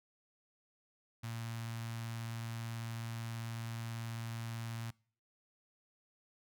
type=tone with notch filter; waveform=sawtooth; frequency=114.8 Hz; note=A#2; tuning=26 cents flat; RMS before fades=-42 dBFS; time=1.23-4.91 s; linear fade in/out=10 ms; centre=430 Hz; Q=0.51; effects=noise-tail reverb RT60 0.5 s tail -25 dB re dry